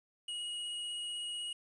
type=tone with vibrato; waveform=square; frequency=2894 Hz; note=F#7; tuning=39 cents flat; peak=-38 dBFS; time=0.28-1.53 s; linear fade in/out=5 ms; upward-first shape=sine; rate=16 Hz; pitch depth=10 cents each way; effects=resampled to 22050 Hz + 11-bit